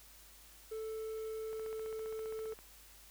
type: tone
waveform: triangle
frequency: 440 Hz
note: A4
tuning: in tune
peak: -37 dBFS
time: 0.71-2.54 s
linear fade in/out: 10 ms
type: click train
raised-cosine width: 0.5 ms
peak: -38 dBFS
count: 17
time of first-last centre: 1.53-2.59 s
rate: 15.1 Hz
effects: added 50 Hz sine -62 dBFS peak until 3.1 s + white hiss -59 dBFS RMS until 3.1 s